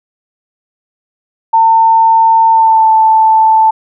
sine tone with pitch glide, 900 to 881.5 Hz, A5 to A5, +39 to +3 cents, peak -4 dBFS, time 1.53-3.71 s, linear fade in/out 10 ms, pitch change -36 cents, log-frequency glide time 2.52-2.9 s, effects none

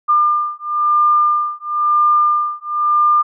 sine beating tone pair, 1200 / 1200.99 Hz, D6 / D6, +37 / +38 cents, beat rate 0.99 Hz, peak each -15 dBFS, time 0.08-3.23 s, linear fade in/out 20 ms, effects none

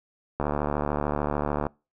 click train, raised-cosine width 1 ms, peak -12 dBFS, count 94, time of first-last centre 0.4-1.667 s, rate 73.4 Hz, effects noise-tail reverb RT60 0.3 s tail -26 dB re dry

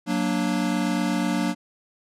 square chord, Gb augmented, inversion none, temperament equal, 185 / 233.1 / 293.7 Hz, Gb3 / Bb3 / D4, 0 / 0 / 0 cents, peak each -27 dBFS, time 0.06-1.55 s, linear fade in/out 50 ms, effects low-pass 10000 Hz 12 dB/octave

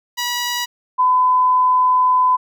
10% pulse / sine tone pair in turn, 970 / 1009 Hz, B5 / B5, -31 / +37 cents, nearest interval minor second, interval 68 cents, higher second, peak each -11 / -11 dBFS, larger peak neither, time 0.17-0.66 / 0.98-2.37 s, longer second, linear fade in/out 20 ms, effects none

